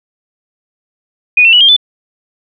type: tone with pitch steps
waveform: sine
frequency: 2471 / 2695 / 2939 / 3204 / 3495 Hz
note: D#7 / E7 / F#7 / G7 / A7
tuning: -13 / +38 / -12 / +37 / -12 cents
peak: -3 dBFS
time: 1.37-1.765 s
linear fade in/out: 5 ms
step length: 79 ms
effects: none